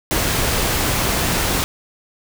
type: noise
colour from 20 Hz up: pink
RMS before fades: -19 dBFS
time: 0.11-1.64 s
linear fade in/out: 0 ms
effects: none